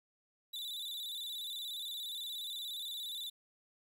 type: tone with vibrato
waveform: 45% pulse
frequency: 3720 Hz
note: A#7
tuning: 4 cents flat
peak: -39 dBFS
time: 0.53-3.3 s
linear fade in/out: 10 ms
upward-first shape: square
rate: 17 Hz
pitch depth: 80 cents each way
effects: 12-bit